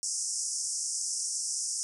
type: band-pass noise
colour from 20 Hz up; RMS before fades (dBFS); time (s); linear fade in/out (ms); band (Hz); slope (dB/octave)
pink; -33; 0.03-1.83; 0; 5200 to 9700; 96
effects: none